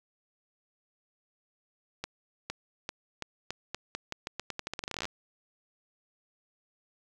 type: accelerating click train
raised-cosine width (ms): 0.2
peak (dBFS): -17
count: 26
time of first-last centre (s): 2.04-5.054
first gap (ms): 460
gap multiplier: 0.85
effects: 9-bit